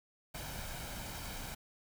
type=noise with comb filter; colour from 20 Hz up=pink; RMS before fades=-43 dBFS; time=0.34-1.55 s; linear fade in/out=10 ms; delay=1.3 ms; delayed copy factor=+0.5; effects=none